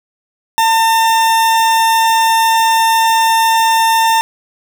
40% pulse tone, 902 Hz, A5, 43 cents sharp, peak -8 dBFS, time 0.58-4.21 s, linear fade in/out 0 ms, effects none

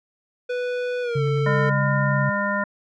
square tone with pitch glide, 493.9 to 445.1 Hz, B4 to A4, 0 to +20 cents, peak -24 dBFS, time 0.49-1.7 s, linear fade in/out 10 ms, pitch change -180 cents, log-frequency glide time 1.02-1.23 s
sine tone with vibrato, 138.59 Hz, C#3, in tune, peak -20 dBFS, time 1.15-2.3 s, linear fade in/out 10 ms, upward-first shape triangle, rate 20 Hz, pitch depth 22 cents each way
harmonic tone, 202.2 Hz, G#3, 46 cents flat, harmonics 1 / 3 / 5 / 7 / 9, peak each -27 / -27 / -27 / -27 / -27 dBFS, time 1.46-2.64 s, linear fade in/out 5 ms
effects low-pass 3000 Hz 12 dB/octave

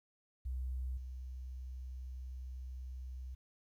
sine tone with level steps, 63.7 Hz, C2, 46 cents flat, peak -36 / -42 dBFS, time 0.45-3.35 s, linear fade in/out 10 ms, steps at 0.97 s, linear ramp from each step 5 ms, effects 12-bit

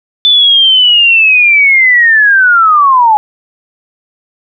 sine linear sweep, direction down, 3520 to 830.6 Hz, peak -3 dBFS, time 0.25-3.17 s, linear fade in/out 0 ms, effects none

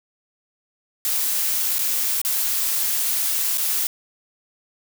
blue noise with dropouts, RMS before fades -22 dBFS, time 1.05-3.87 s, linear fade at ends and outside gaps 1 ms, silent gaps 1.784-1.791 / 2.216-2.249 / 3.574-3.58 s, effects none

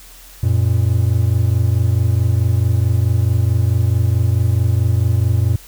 triangle tone pair together, 90.7 / 115.3 Hz, F#2 / A#2, -34 / -19 cents, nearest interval major third, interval 415 cents, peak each -13 dBFS, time 0.43-5.56 s, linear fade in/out 5 ms, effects added 42 Hz sine -42 dBFS peak until 5.67 s + white hiss -42 dBFS RMS until 5.67 s

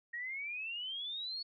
sine exponential sweep, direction up, 1864.7 to 4435 Hz, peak -38 dBFS, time 0.13-1.43 s, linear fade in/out 10 ms, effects none

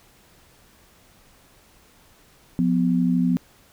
sine tone pair together, 177.38 / 250.1 Hz, F3 / B3, +27 / +22 cents, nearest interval tritone, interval 595 cents, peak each -20 dBFS, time 2.59-3.37 s, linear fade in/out 0 ms, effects pink hiss -55 dBFS RMS until 3.72 s

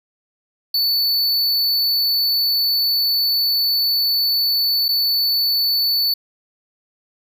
square tone with dropouts, 4478 Hz, C#8, 17 cents sharp, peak -16 dBFS, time 0.74-6.14 s, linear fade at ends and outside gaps 5 ms, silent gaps 4.883-4.888 s, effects none

